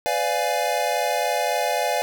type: chord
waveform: square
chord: B diminished seventh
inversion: none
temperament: equal with one note detuned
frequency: 503.7 / 587.3 / 698.5 / 830.6 Hz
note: B4 / D5 / F5 / Ab5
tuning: +34 / 0 / 0 / 0 cents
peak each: -29 / -27 / -26 / -27 dBFS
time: 0.06-2.02 s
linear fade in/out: 0 ms
effects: none